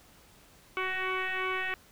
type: tone with frequency modulation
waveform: sine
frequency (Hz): 375.4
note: F#4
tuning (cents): +25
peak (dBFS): -29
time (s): 0.77-1.74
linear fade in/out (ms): 0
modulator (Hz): 374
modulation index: 6.3
effects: pink hiss -58 dBFS RMS until 1.91 s